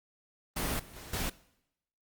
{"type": "noise with level steps", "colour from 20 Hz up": "pink", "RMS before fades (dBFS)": [-32, -51, -47, -34], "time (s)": [0.56, 1.3], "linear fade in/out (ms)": 10, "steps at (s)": [0.79, 0.96, 1.13], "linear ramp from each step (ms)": 5, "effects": ["noise-tail reverb RT60 0.8 s tail -20 dB re dry", "Opus 32 kbps"]}